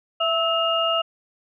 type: tone cluster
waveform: sine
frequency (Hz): 664 / 1298 / 2832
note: E5 / E6 / F7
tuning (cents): +12 / -27 / +23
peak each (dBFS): -23 / -24 / -23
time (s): 0.2-1.02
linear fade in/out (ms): 10
effects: none